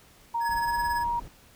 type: tone with pitch glide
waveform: sine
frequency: 932.3 to 946.4 Hz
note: A#5 to A#5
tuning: 0 to +26 cents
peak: -25 dBFS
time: 0.34-1.2 s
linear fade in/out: 10 ms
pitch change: +26 cents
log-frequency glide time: 0.54-0.81 s
type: tone with tremolo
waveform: square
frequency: 1687 Hz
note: G#6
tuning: 27 cents sharp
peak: -30 dBFS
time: 0.4-1.05 s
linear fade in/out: 50 ms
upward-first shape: sine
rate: 18 Hz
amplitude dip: 65%
type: noise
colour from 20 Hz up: brown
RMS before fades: -41 dBFS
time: 0.49-1.28 s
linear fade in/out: 0 ms
effects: pink hiss -56 dBFS RMS until 1.55 s